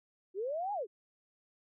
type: linear two-way sweep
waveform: sine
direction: up then down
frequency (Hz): 355.2 to 846 to 355.2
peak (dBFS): -33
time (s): 0.34-0.87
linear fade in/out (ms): 50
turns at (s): 0.73
effects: none